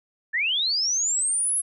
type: linear sweep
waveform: sine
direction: up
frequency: 1689 to 10980 Hz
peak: -21 dBFS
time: 0.33-1.62 s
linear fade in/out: 20 ms
effects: none